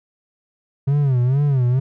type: tone with vibrato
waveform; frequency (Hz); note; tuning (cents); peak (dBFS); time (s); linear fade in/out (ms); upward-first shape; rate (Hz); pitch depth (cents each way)
triangle; 133.5; C3; +35; -12; 0.87-1.8; 10; sine; 2.2; 160
effects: none